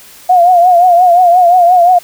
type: tone with vibrato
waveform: sine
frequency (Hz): 710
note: F5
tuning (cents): +28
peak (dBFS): -3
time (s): 0.29-1.99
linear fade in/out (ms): 10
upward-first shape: triangle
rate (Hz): 5.7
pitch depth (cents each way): 86
effects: white hiss -37 dBFS RMS until 2.03 s